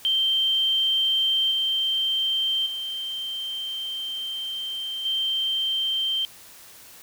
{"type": "tone with level steps", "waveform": "sine", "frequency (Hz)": 3136, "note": "G7", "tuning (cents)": 0, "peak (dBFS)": [-19, -21, -28, -22], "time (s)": [0.05, 6.25], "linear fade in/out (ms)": 0, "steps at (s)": [1.51, 2.66, 5.05], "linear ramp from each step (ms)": 5, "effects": ["white hiss -47 dBFS RMS until 7.02 s"]}